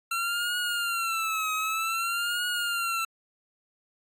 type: tone with vibrato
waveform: 25% pulse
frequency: 1355 Hz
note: E6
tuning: 47 cents sharp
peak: -23 dBFS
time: 0.11-3.05 s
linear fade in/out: 5 ms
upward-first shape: triangle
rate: 0.53 Hz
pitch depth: 120 cents each way
effects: AAC 64 kbps